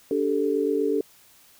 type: chord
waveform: sine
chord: D suspended fourth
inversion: none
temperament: equal with one note detuned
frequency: 290.1 / 392 / 440 Hz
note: D4 / G4 / A4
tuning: -21 / 0 / 0 cents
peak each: -26 / -26 / -24 dBFS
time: 0.11-1.01 s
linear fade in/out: 2 ms
effects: white hiss -55 dBFS RMS until 1.59 s